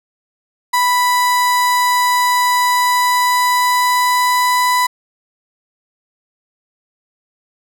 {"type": "tone with pitch glide", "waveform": "35% pulse", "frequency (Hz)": [987.8, 994.1], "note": ["B5", "B5"], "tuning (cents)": [0, 11], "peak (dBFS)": -10, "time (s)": [0.73, 4.87], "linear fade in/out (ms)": 10, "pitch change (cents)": 11, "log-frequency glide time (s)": [2.69, 4.71], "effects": []}